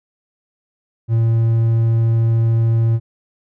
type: tone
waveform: triangle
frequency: 114.2 Hz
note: A#2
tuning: 35 cents flat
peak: -10 dBFS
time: 1.08-3 s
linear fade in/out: 50 ms
effects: none